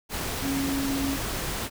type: tone in noise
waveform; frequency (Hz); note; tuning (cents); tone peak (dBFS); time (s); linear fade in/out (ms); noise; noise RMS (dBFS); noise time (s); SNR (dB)
sine; 274.3; C#4; -18; -26; 0.41-1.18; 50; pink; -31; 0.09-1.7; +2
effects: none